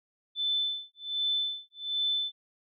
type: tone with tremolo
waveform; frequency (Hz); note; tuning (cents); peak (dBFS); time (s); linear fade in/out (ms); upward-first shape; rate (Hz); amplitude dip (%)
sine; 3520; A7; 0; -25; 0.35-2.32; 50; sine; 1.3; 100
effects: none